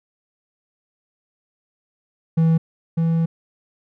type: tone pair in turn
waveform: triangle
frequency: 162.9 / 164.7 Hz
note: E3 / E3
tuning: -20 / -1 cents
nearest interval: unison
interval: 19 cents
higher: second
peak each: -11 / -14 dBFS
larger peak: first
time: 2.37-2.58 / 2.97-3.26 s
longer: second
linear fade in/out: 10 ms
effects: none